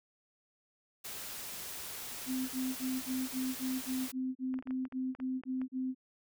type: noise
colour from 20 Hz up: white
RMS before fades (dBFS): -43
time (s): 1.04-4.12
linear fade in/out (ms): 10
type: tone bursts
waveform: sine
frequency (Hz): 258.6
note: C4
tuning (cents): -20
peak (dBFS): -32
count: 14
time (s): 2.26-5.948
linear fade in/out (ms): 50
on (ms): 230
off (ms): 36
type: clicks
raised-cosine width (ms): 0.5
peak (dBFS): -34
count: 11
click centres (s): 4.541 / 4.589 / 4.625 / 4.673 / 4.708 / 4.853 / 4.924 / 5.15 / 5.201 / 5.436 / 5.616
effects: none